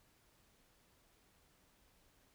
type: silence
effects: pink hiss -71 dBFS RMS until 2.34 s